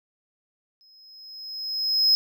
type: tone with exponential growth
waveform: triangle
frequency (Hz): 5120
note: D#8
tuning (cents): +49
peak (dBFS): -13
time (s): 0.81-2.15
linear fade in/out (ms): 0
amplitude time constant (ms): 290
effects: none